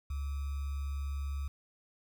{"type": "tone with sample-and-hold", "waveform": "sine", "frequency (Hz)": 70.1, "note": "C#2", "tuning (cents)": 20, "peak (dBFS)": -33, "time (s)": [0.1, 1.48], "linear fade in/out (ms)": 5, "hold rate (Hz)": 1225, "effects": []}